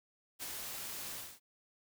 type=noise with ADSR envelope; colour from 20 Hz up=white; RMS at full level=-41 dBFS; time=0.39-1.4 s; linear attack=35 ms; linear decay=24 ms; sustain=-2 dB; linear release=250 ms; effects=none